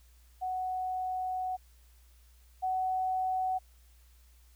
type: tone pair in turn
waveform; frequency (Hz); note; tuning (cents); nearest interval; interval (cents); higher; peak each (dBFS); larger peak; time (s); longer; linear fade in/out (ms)
sine; 742 / 748; F#5 / F#5; +5 / +19; unison; 14; second; -31 / -28; second; 0.41-1.57 / 2.62-3.59; first; 20
effects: added 60 Hz sine -57 dBFS peak until 4.55 s + white hiss -67 dBFS RMS until 4.55 s